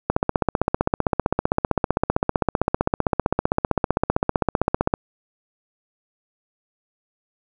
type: click train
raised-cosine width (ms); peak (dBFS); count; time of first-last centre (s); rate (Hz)
1; -3; 76; 0.1-4.939; 15.5
effects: none